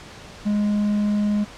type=tone; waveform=triangle; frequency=207.7 Hz; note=G#3; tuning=in tune; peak=-16 dBFS; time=0.45-1.45 s; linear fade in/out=20 ms; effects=pink hiss -41 dBFS RMS until 1.57 s + low-pass 6000 Hz 12 dB/octave